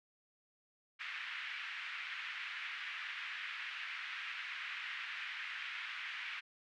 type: band-pass noise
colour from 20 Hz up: white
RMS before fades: -44 dBFS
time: 0.99-6.41 s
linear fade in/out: 20 ms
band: 1500 to 2600 Hz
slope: 24 dB/octave
effects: none